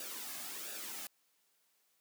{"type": "noise with flanger", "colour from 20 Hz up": "white", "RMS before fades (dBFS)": -44, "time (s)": [0, 1.07], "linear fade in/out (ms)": 2, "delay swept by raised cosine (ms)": [0.94, 2.14], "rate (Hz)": 1.4, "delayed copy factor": -0.6, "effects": ["white hiss -75 dBFS RMS until 2 s", "high-pass 200 Hz 12 dB/octave"]}